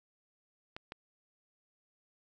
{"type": "clicks", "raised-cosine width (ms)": 0.3, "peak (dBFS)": -26, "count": 2, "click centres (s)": [0.765, 0.921], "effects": []}